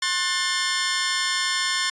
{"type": "chord", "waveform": "15% pulse", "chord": "F# diminished", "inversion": "second", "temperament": "just", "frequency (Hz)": [1065.6, 1480, 1776], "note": ["C6", "F#6", "A6"], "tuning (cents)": [31, 0, 16], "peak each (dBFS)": [-20, -24, -18], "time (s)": [0.02, 1.9], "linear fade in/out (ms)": 5, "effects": ["resampled to 22050 Hz"]}